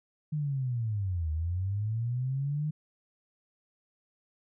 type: linear two-way sweep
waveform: sine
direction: down then up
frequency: 154.6 to 76.3 to 154.6 Hz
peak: -28 dBFS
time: 0.32-2.71 s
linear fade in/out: 10 ms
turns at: 1.31 s
effects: none